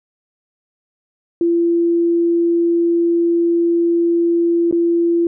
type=tone with dropouts; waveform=sine; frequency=340 Hz; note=F4; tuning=46 cents flat; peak=-12 dBFS; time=1.41-5.27 s; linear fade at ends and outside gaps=2 ms; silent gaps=4.712-4.725 s; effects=none